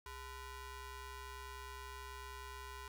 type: ring-modulated tone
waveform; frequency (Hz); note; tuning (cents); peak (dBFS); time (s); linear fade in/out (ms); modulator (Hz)
sawtooth; 473.3; A#4; +26; -40; 0.06-2.88; 2; 538
effects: none